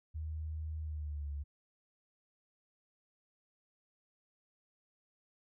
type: tone with pitch glide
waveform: sine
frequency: 78.2 to 71.71 Hz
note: D#2 to D2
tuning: +9 to -41 cents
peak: -37 dBFS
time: 0.14-1.44 s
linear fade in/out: 20 ms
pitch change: -150 cents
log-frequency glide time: 0.81-1.3 s
effects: none